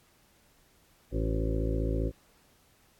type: harmonic tone with a mistuned harmonic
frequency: 55 Hz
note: A1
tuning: in tune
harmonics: 1 / 2 / 3 / 4 / 5 / 6 / 7 / 8 / 9 / 10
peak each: -29 / -34 / -39 / -46 / -36 / -41 / -37 / -49 / -39 / -42 dBFS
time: 1.11-2.12 s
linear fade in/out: 50 ms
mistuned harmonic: 7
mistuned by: -40 cents
effects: pink hiss -64 dBFS RMS until 2.99 s + AAC 64 kbps